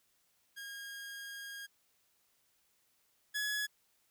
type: tone pair in turn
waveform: sawtooth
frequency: 1628 / 1689.4 Hz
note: G#6 / G#6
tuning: -35 / +29 cents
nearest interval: minor second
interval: 64 cents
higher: second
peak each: -40 / -30 dBFS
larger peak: second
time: 0.56-1.67 / 3.34-3.67 s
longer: first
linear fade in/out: 20 ms
effects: white hiss -74 dBFS RMS until 4.1 s